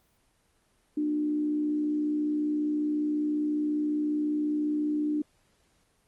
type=tone with frequency modulation; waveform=sine; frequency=300 Hz; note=D4; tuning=37 cents sharp; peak=-25 dBFS; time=0.97-5.22 s; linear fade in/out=5 ms; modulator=65.4 Hz; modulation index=0.3; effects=pink hiss -68 dBFS RMS until 6.07 s + Opus 24 kbps